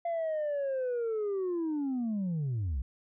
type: linear sweep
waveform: sine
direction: down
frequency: 689 to 56 Hz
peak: -27 dBFS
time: 0.05-2.82 s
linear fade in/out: 5 ms
effects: tanh soft clip ceiling -28 dBFS